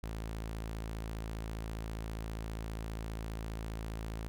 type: tone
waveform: sawtooth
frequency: 54.9 Hz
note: A1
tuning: 3 cents flat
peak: -34 dBFS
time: 0.03-4.28 s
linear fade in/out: 0 ms
effects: none